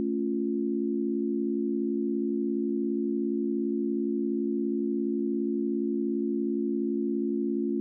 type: chord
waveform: sine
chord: A augmented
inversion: none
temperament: equal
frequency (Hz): 220 / 277.2 / 349.2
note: A3 / C#4 / E#4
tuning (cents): 0 / 0 / 0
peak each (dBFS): -30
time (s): 0-7.8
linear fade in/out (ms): 0
effects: none

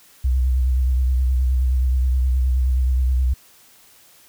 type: tone with vibrato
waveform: sine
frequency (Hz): 63.9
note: C2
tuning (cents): -40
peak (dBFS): -14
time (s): 0.24-3.34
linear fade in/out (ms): 10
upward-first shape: sine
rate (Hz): 9.5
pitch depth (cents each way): 50
effects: tanh soft clip ceiling -11 dBFS + white hiss -51 dBFS RMS until 4.28 s

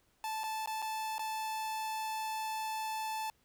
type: tone with dropouts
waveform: 45% pulse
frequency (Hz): 875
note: A5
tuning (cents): -10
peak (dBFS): -35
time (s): 0.24-3.3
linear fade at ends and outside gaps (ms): 1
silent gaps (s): 0.435-0.439 / 0.66-0.674 / 0.82-0.824 / 1.182-1.193
effects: pink hiss -72 dBFS RMS until 3.44 s

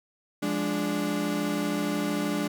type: chord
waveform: 35% pulse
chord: D diminished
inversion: first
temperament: equal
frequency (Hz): 174.61 / 207.7 / 293.7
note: F3 / Ab3 / D4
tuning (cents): 0 / 0 / 0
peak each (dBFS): -32 / -29 / -27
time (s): 0.42-2.48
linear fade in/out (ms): 10
effects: none

